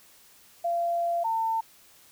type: tone pair in turn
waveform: sine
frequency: 686 / 900.3 Hz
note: F5 / A5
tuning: -31 / +39 cents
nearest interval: perfect fourth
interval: 470 cents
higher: second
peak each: -24 dBFS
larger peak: neither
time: 0.64-1.24 / 1.24-1.61 s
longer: first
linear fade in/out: 10 ms
effects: white hiss -56 dBFS RMS until 2.11 s